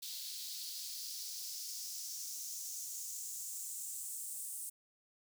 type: noise with high-pass filter sweep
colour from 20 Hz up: white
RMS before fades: -44 dBFS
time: 0.02-4.7 s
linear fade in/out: 10 ms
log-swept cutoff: 4000 to 8800 Hz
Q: 3.1
effects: none